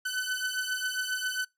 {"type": "beating tone pair", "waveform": "sawtooth", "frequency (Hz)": [1505, 1512.4], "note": ["F#6", "F#6"], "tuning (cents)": [29, 38], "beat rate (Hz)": 7.4, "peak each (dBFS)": -29, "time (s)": [0.05, 1.45], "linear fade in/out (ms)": 10, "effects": ["noise-tail reverb RT60 0.2 s tail -24 dB re dry", "resampled to 32000 Hz"]}